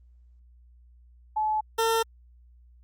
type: tone pair in turn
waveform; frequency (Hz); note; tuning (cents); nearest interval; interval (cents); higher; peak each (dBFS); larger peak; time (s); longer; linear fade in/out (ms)
sine / 20% pulse; 860 / 452.7; A5 / A4; -40 / +49; major seventh; 1111; first; -23 / -17; second; 1.36-1.61 / 1.78-2.03; neither; 10
effects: added 60 Hz sine -52 dBFS peak until 2.83 s + Opus 32 kbps